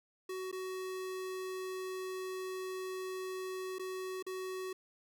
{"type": "tone with dropouts", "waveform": "square", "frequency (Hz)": 373.9, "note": "F#4", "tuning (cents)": 18, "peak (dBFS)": -39, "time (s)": [0.29, 4.73], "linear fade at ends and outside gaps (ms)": 5, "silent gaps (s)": [[0.515, 0.526], [3.785, 3.794], [4.226, 4.265]], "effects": []}